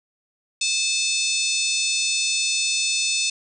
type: harmonic tone with a mistuned harmonic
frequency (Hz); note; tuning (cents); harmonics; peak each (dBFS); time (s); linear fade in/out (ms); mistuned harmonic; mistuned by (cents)
868; A5; -24; 3 / 4 / 5 / 6 / 7 / 8 / 9 / 10; -26 / -27 / -28 / -29 / -29 / -30 / -31 / -31; 0.61-3.3; 5; 4; +67
effects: none